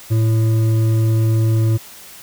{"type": "tone with hard clipping", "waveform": "triangle", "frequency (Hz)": 111.3, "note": "A2", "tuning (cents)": 20, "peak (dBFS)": -14, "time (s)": [0.1, 1.78], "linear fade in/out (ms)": 20, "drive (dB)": 11, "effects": ["white hiss -39 dBFS RMS until 2.22 s"]}